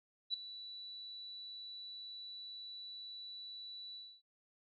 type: tone with ADSR envelope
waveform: sine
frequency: 3951 Hz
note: B7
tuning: in tune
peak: -31 dBFS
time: 0.3-4.22 s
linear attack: 39 ms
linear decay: 4 ms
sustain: -15 dB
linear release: 270 ms
effects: none

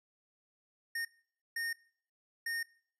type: tone bursts at uneven times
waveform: square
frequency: 1840 Hz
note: A#6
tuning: 23 cents flat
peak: -35 dBFS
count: 3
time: 0.95-1.05 / 1.56-1.73 / 2.46-2.63 s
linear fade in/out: 5 ms
effects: noise-tail reverb RT60 0.5 s tail -20 dB re dry + resampled to 32000 Hz

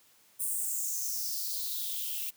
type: noise with high-pass filter sweep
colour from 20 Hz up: violet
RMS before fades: -34 dBFS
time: 0.39-2.31 s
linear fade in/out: 20 ms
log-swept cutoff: 9400 to 2600 Hz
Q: 4.7
effects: white hiss -63 dBFS RMS until 2.36 s + high-pass 80 Hz 12 dB/octave

